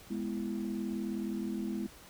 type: chord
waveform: sine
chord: E major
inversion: first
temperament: equal with one note detuned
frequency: 207.7 / 246.9 / 333.3 Hz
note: G#3 / B3 / E4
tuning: 0 / 0 / +19 cents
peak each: -35 / -38 / -38 dBFS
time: 0.1-1.87 s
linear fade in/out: 10 ms
effects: tanh soft clip ceiling -25 dBFS + pink hiss -54 dBFS RMS until 2.09 s